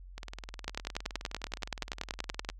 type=two click trains; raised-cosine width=0.2 ms; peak=-15 / -24 dBFS; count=20 / 46; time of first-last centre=0.68-2.49 / 0.18-2.5 s; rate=10.5 / 19.4 Hz; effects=added 45 Hz sine -46 dBFS peak until 2.59 s